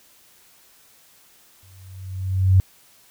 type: tone with exponential growth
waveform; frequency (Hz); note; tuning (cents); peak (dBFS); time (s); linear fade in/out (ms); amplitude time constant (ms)
sine; 94.3; F#2; +33; -9; 1.63-2.6; 0; 210
effects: white hiss -54 dBFS RMS until 3.1 s